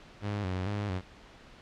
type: tone with vibrato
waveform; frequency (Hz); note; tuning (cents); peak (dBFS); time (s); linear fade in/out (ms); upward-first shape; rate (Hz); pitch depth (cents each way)
sawtooth; 97.6; G2; -7; -27; 0.21-1.02; 50; square; 2.2; 93
effects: pink hiss -53 dBFS RMS until 1.61 s + low-pass 4000 Hz 12 dB/octave